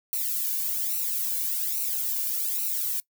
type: noise with flanger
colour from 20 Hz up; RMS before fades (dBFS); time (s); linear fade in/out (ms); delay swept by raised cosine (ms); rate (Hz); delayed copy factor
violet; -28; 0.13-3; 0; 0.59 to 1.57; 1.2; -0.9
effects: noise-tail reverb RT60 0.1 s tail -22 dB re dry